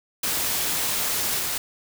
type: noise with level steps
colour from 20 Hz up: white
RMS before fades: -25 / -27 dBFS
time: 0.23-1.58 s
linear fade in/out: 5 ms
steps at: 1.39 s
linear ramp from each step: 2 ms
effects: none